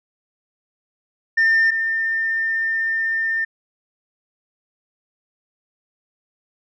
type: tone pair in turn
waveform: sine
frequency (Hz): 1804 / 1804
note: A6 / A6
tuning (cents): +43 / +43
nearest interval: unison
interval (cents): 0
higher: neither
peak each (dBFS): -11 / -18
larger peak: first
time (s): 1.37-1.71 / 1.71-3.45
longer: second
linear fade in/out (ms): 10
effects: tanh soft clip ceiling -11 dBFS